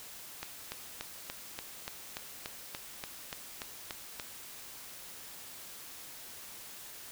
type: click train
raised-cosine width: 0.2 ms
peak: -20 dBFS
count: 14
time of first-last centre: 0.43-4.198 s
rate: 3.45 Hz
effects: white hiss -48 dBFS RMS until 7.11 s